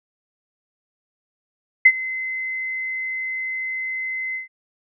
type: tone with ADSR envelope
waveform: sine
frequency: 2053 Hz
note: C7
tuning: 33 cents flat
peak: -5 dBFS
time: 1.85-4.48 s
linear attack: 9 ms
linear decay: 56 ms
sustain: -19 dB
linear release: 130 ms
effects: none